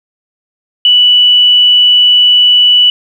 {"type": "tone", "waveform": "sine", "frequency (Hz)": 2960, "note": "F#7", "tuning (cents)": 0, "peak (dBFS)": -3, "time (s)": [0.85, 2.9], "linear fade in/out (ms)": 2, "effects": ["7-bit"]}